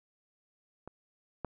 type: clicks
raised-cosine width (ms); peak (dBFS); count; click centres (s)
1; -30 / -21; 2; 0.876 / 1.447
effects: none